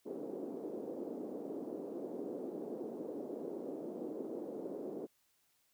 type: band-pass noise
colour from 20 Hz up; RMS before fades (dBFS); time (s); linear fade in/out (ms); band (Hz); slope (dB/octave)
white; -43; 0.05-5.07; 20; 260 to 450; 24
effects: white hiss -75 dBFS RMS until 5.73 s